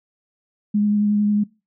sine tone with vibrato, 207.7 Hz, G#3, in tune, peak -15 dBFS, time 0.74-1.44 s, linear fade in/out 10 ms, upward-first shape triangle, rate 11 Hz, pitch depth 16 cents each way, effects noise-tail reverb RT60 0.3 s tail -23 dB re dry

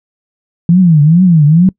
sine tone with vibrato, 164.81 Hz, E3, in tune, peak -3 dBFS, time 0.69-1.69 s, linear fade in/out 2 ms, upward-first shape triangle, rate 2.3 Hz, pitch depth 250 cents each way, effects noise-tail reverb RT60 0.1 s tail -25 dB re dry

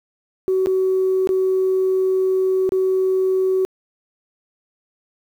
sine tone with dropouts, 376.6 Hz, F#4, 31 cents sharp, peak -14 dBFS, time 0.48-3.65 s, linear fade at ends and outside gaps 0 ms, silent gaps 0.66-0.67 / 1.273-1.291 / 2.692-2.721 s, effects tanh soft clip ceiling -11 dBFS + 8-bit

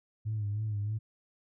sine tone with vibrato, 105.5 Hz, G#2, 28 cents sharp, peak -29 dBFS, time 0.25-0.99 s, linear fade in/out 20 ms, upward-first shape sine, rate 3.2 Hz, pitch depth 61 cents each way, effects tanh soft clip ceiling -26 dBFS

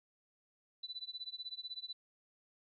sine tone with tremolo, 3984 Hz, B7, 14 cents sharp, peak -39 dBFS, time 0.83-1.93 s, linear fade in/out 5 ms, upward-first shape sine, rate 16 Hz, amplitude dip 95%, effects none

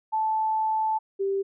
sine tone pair in turn, 875 / 391.9 Hz, A5 / G4, -10 / 0 cents, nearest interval octave + major second, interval 1390 cents, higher first, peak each -22 / -23 dBFS, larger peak first, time 0.12-0.99 / 1.19-1.43 s, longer first, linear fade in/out 20 ms, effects none

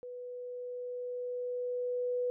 sine tone with level ramp, 493.6 Hz, B4, 1 cent flat, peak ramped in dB -41 to -29 dBFS, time 0.03-2.3 s, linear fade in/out 0 ms, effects none

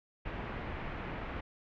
pink low-pass noise, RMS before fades -40 dBFS, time 0.25-1.41 s, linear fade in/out 10 ms, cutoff 2500 Hz, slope 24 dB/octave, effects none

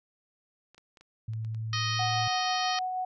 clicks, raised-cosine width 0.2 ms, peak -37 dBFS, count 12, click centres 0.746 / 0.78 / 0.972 / 1.01 / 1.335 / 1.448 / 1.547 / 1.779 / 1.932 / 2.101 / 2.134 / 2.271 s
sine tone with pitch glide, 110.9 to 112.64 Hz, A2 to A2, +14 to +41 cents, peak -31 dBFS, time 1.28-2.28 s, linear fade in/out 5 ms, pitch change +27 cents, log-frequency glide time 1.62-2.14 s
harmonic tone, 623 Hz, D#5, 2 cents sharp, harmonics 2 / 3 / 4 / 5 / 6 / 7 / 8 / 9, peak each -34 / -36 / -39 / -36 / -41 / -36 / -40 / -38 dBFS, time 1.73-2.79 s, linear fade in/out 2 ms
sine tone with tremolo, 740 Hz, F#5, in tune, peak -28 dBFS, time 1.99-3.05 s, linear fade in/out 5 ms, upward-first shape sine, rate 6.2 Hz, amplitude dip 25%
effects none

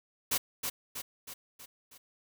white noise with echo, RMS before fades -29 dBFS, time 0.31-0.38 s, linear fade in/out 10 ms, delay 320 ms, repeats 5, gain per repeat -5 dB, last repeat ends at 1.98 s, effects none

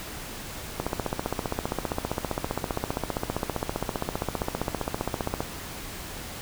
click train, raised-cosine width 1 ms, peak -12 dBFS, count 71, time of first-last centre 0.8-5.405 s, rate 15.2 Hz, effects pink hiss -38 dBFS RMS until 6.41 s

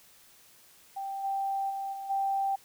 sine tone with level steps, 784 Hz, G5, in tune, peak -33 / -28 / -32 / -36 / -26 dBFS, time 0.96-2.56 s, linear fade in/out 10 ms, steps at 1.23 / 1.69 / 1.92 / 2.09 s, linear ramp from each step 20 ms, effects white hiss -58 dBFS RMS until 2.64 s

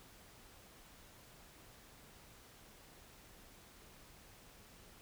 silence, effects pink hiss -60 dBFS RMS until 5.01 s

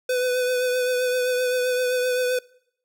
square tone with vibrato, 501 Hz, B4, 25 cents sharp, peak -21 dBFS, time 0.09-2.39 s, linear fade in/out 5 ms, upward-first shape triangle, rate 7.7 Hz, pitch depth 28 cents each way, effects noise-tail reverb RT60 0.7 s tail -24 dB re dry

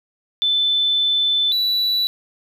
sine / triangle tone pair in turn, 3520 / 3948 Hz, A7 / B7, 0 / -1 cents, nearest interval major second, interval 199 cents, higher second, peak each -15 dBFS, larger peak neither, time 0.42-1.52 / 1.52-2.07 s, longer first, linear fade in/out 0 ms, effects 9-bit

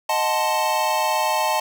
square chord, D# diminished seventh, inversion none, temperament equal, 622.3 / 740 / 880 / 1046.5 Hz, D#5 / F#5 / A5 / C6, 0 / 0 / 0 / 0 cents, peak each -26 / -28 / -22 / -28 dBFS, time 0.09-1.6 s, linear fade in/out 5 ms, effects none

